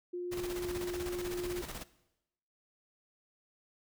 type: tone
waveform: sine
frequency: 355 Hz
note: F4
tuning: 28 cents sharp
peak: -35 dBFS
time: 0.13-1.62 s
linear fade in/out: 10 ms
type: noise with tremolo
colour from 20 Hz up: pink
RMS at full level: -41 dBFS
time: 0.31-1.84 s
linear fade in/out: 20 ms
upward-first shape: square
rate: 16 Hz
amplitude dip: 55%
effects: noise-tail reverb RT60 0.9 s tail -18 dB re dry